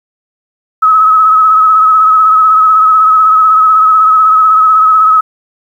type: tone with vibrato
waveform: sine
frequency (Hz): 1283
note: E6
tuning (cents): -47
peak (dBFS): -3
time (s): 0.82-5.21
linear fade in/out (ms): 10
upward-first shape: triangle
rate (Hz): 16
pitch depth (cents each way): 39
effects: 7-bit